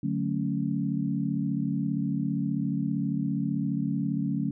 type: chord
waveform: sine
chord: D major seventh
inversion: none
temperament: equal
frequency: 146.83 / 185 / 220 / 277.2 Hz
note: D3 / F#3 / A3 / C#4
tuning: 0 / 0 / 0 / 0 cents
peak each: -31 dBFS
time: 0.03-4.51 s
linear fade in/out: 5 ms
effects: none